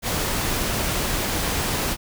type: noise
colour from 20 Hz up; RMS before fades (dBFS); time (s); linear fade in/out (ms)
pink; -24; 0.02-1.97; 50
effects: none